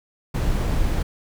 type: noise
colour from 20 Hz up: brown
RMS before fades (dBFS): -21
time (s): 0.34-1.03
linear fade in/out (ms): 10
effects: none